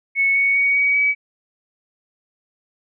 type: tone with pitch steps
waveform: sine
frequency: 2206 / 2224 / 2242 / 2260 / 2279 Hz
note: C#7 / C#7 / C#7 / C#7 / C#7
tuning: -9 / +5 / +19 / +33 / +47 cents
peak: -14 dBFS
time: 0.15-1.15 s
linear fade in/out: 50 ms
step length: 200 ms
effects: none